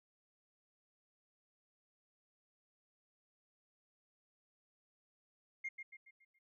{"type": "tone with echo", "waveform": "sine", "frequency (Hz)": 2125, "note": "C7", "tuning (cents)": 26, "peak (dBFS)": -37, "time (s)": [5.64, 5.69], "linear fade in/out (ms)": 10, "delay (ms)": 140, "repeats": 5, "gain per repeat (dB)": -7, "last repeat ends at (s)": 6.39, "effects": ["tanh soft clip ceiling -35 dBFS"]}